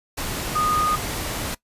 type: tone in noise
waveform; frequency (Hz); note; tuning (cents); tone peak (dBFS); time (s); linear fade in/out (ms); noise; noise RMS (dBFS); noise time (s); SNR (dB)
sine; 1232; D#6; -17; -19; 0.55-0.96; 10; pink; -28; 0.17-1.55; +6
effects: noise-tail reverb RT60 0.1 s tail -20 dB re dry + resampled to 32000 Hz